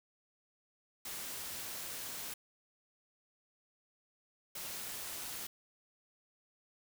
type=noise bursts at uneven times; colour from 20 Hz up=white; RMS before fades=-43 dBFS; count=2; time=1.05-2.34 / 4.55-5.47 s; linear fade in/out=5 ms; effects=none